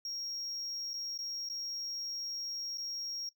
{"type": "tone with dropouts", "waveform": "triangle", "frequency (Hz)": 5588, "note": "F8", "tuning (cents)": 0, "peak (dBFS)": -36, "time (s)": [0.05, 3.29], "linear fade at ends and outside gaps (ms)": 2, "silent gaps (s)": [[0.934, 0.939], [1.177, 1.188], [1.489, 1.498], [2.774, 2.781]], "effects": ["noise-tail reverb RT60 0.1 s tail -18 dB re dry"]}